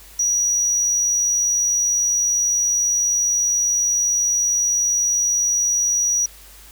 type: tone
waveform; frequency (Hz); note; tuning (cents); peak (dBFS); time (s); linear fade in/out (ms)
triangle; 5800; F#8; -35; -15; 0.19-6.26; 5
effects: added 50 Hz sine -46 dBFS peak until 6.71 s + white hiss -45 dBFS RMS until 6.71 s